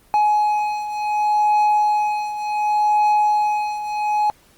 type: beating tone pair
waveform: triangle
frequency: 841 / 841.68 Hz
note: G#5 / G#5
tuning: +22 / +23 cents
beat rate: 0.68 Hz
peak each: -15 / -20 dBFS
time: 0.14-4.3 s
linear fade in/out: 0 ms
effects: pink hiss -54 dBFS RMS until 4.57 s + Opus 24 kbps